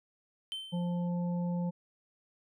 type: tone with exponential decay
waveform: triangle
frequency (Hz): 3093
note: G7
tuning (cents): -24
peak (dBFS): -32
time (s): 0.52-1.08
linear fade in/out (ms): 0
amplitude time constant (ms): 120
type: harmonic tone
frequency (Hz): 175.1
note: F3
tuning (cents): +5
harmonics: 1 / 3 / 5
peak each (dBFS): -30 / -42 / -46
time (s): 0.72-1.71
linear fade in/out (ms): 20
effects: none